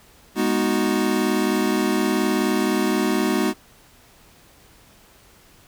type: chord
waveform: square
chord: G# minor seventh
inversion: none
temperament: equal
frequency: 207.7 / 246.9 / 311.1 / 370 Hz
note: G#3 / B3 / D#4 / F#4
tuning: 0 / 0 / 0 / 0 cents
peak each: -25 dBFS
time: 0.35-3.54 s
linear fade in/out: 50 ms
effects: pink hiss -52 dBFS RMS until 5.67 s